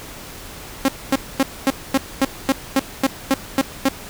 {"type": "tone bursts", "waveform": "sawtooth", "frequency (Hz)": 269.5, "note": "C#4", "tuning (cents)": -49, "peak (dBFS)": -9, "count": 12, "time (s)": [0.85, 3.886], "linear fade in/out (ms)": 2, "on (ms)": 33, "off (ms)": 240, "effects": ["pink hiss -36 dBFS RMS until 4.09 s"]}